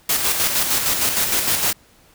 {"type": "noise with tremolo", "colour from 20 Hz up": "white", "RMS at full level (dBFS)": -18, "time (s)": [0.09, 1.73], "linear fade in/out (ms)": 5, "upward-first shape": "square", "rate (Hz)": 6.5, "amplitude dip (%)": 40, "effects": ["pink hiss -53 dBFS RMS until 2.14 s"]}